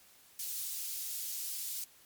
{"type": "high-pass noise", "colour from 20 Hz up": "white", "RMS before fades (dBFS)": -39, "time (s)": [0.39, 1.84], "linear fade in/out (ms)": 2, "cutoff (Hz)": 4600, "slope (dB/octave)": 12, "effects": ["white hiss -61 dBFS RMS until 2.05 s", "MP3 96 kbps"]}